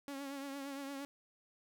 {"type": "tone with vibrato", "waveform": "sawtooth", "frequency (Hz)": 277.2, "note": "C#4", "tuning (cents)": 0, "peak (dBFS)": -38, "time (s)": [0.08, 1.05], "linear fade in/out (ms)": 0, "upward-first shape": "triangle", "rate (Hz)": 8.7, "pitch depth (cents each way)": 52, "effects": []}